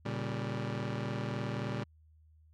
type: chord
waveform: sawtooth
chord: G diminished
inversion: first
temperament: just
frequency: 117.6 / 141.12 / 196 Hz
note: Bb2 / Db3 / G3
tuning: +16 / +31 / 0 cents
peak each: -33 / -35 / -36 dBFS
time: 0.05-1.84 s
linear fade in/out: 10 ms
effects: added 78 Hz sine -59 dBFS peak until 2.53 s + low-pass 4000 Hz 12 dB/octave